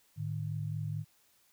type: tone pair together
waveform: sine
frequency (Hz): 107.34 / 151.8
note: A2 / D#3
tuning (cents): -42 / -42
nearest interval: tritone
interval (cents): 600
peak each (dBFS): -36 / -36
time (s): 0.16-1.05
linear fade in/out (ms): 50
effects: white hiss -68 dBFS RMS until 1.52 s